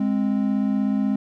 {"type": "tone pair together", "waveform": "triangle", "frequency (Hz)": [207.2, 263.5], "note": ["G#3", "C4"], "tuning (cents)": [-4, 12], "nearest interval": "major third", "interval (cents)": 416, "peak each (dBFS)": [-19, -21], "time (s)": [0, 1.16], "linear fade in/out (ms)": 5, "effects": []}